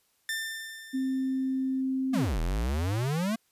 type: tone with exponential decay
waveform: sawtooth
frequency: 1789 Hz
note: A6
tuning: 28 cents sharp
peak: -25 dBFS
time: 0.29-1.81 s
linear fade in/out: 1 ms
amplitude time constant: 330 ms
type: tone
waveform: sine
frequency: 263.3 Hz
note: C4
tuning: 11 cents sharp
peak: -26 dBFS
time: 0.93-2.26 s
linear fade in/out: 20 ms
type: exponential two-way sweep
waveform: square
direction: down then up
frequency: 254 to 38.6 to 232.1 Hz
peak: -27 dBFS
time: 2.13-3.36 s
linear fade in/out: 10 ms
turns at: 2.4 s
effects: white hiss -70 dBFS RMS until 3.51 s + resampled to 32000 Hz